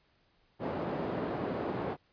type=band-pass noise; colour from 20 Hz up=white; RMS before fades=-35 dBFS; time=0.59-1.97 s; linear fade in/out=50 ms; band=130 to 560 Hz; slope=12 dB/octave; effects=pink hiss -70 dBFS RMS until 2.12 s + resampled to 11025 Hz